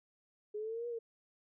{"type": "linear two-way sweep", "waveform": "sine", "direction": "up then down", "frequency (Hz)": [415.3, 481.2, 450.9], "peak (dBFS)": -37, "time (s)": [0.54, 0.99], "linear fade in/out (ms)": 10, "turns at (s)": 0.88, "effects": []}